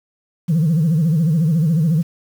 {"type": "tone with vibrato", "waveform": "sine", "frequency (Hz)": 160.8, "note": "E3", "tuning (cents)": -43, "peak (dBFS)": -11, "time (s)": [0.48, 2.03], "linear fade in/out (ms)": 20, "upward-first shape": "sine", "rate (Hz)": 14, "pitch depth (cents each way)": 150, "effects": ["tanh soft clip ceiling -10 dBFS", "7-bit"]}